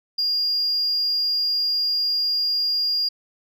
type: tone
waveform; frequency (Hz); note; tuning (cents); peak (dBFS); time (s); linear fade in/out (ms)
sine; 4826; D8; +46; -18; 0.18-3.09; 10
effects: tanh soft clip ceiling -16 dBFS